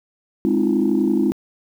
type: chord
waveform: sine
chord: F minor seventh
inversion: first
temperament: equal with one note detuned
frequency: 207.7 / 261.6 / 311.1 / 343 Hz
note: Ab3 / C4 / Eb4 / F4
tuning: 0 / 0 / 0 / -31 cents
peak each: -20 dBFS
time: 0.45-1.32 s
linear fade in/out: 0 ms
effects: tanh soft clip ceiling -8 dBFS + 8-bit